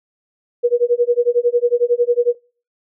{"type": "tone with tremolo", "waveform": "sine", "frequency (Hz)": 481.6, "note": "B4", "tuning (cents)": -44, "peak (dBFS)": -9, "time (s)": [0.63, 2.35], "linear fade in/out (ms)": 20, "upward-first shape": "sine", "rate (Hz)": 11, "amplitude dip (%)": 100, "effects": ["noise-tail reverb RT60 0.4 s tail -26 dB re dry"]}